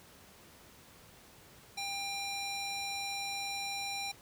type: tone with band-pass filter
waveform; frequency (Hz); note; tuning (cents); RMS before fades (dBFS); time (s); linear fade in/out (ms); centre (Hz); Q
square; 797; G5; +28; -38; 1.77-4.12; 10; 4600; 0.91
effects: pink hiss -57 dBFS RMS until 4.21 s + high-pass 60 Hz 12 dB/octave